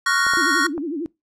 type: chord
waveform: square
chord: Gb major seventh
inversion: second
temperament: equal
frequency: 1108.7 / 1396.9 / 1480 / 1864.7 Hz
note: Db6 / F6 / Gb6 / Bb6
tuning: 0 / 0 / 0 / 0 cents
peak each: -23 dBFS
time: 0.06-0.67 s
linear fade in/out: 5 ms
type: clicks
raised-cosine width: 1 ms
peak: -19 / -17 / -20 dBFS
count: 3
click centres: 0.267 / 0.336 / 0.779 s
type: tone with vibrato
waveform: sine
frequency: 311.1 Hz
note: D#4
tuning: in tune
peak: -23 dBFS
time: 0.37-1.06 s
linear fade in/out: 0 ms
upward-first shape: sine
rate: 11 Hz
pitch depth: 210 cents each way
effects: noise-tail reverb RT60 0.2 s tail -23 dB re dry + low-pass 9000 Hz 12 dB/octave